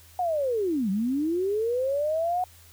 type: linear two-way sweep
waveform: sine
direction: down then up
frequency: 740 to 185 to 740 Hz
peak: -23 dBFS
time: 0.19-2.44 s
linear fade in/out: 2 ms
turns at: 0.9 s
effects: added 84 Hz sine -53 dBFS peak until 2.72 s + white hiss -54 dBFS RMS until 2.72 s